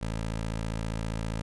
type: tone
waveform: 15% pulse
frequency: 55 Hz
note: A1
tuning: in tune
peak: -24 dBFS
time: 0.01-1.42 s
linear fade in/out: 10 ms
effects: resampled to 24000 Hz